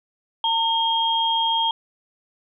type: tone pair together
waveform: sine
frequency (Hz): 909 / 3233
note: A#5 / G#7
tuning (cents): -44 / -47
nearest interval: octave + minor seventh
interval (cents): 2197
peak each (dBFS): -21 / -21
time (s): 0.44-1.71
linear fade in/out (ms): 2
effects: none

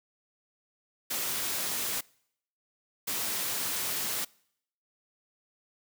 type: noise bursts at uneven times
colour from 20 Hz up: white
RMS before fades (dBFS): -32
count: 2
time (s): 1.1-2.01 / 3.07-4.25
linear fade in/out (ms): 10
effects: noise-tail reverb RT60 0.7 s tail -25 dB re dry + high-pass 100 Hz 12 dB/octave

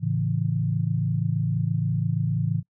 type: chord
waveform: sine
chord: A major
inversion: none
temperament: equal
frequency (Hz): 110 / 138.59 / 164.81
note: A2 / C#3 / E3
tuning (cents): 0 / 0 / 0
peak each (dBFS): -26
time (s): 0-2.63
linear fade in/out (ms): 50
effects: noise-tail reverb RT60 0.1 s tail -26 dB re dry

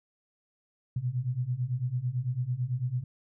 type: beating tone pair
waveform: sine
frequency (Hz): 120 / 129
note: B2 / C3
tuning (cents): -49 / -24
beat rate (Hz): 9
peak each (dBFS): -32 / -30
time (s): 0.96-3.04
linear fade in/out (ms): 5
effects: none

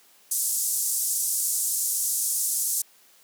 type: band-pass noise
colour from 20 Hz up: white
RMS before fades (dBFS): -26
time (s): 0.31-2.82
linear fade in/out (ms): 5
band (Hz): 6600 to 12000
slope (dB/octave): 24
effects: white hiss -57 dBFS RMS until 3.23 s + high-pass 200 Hz 12 dB/octave

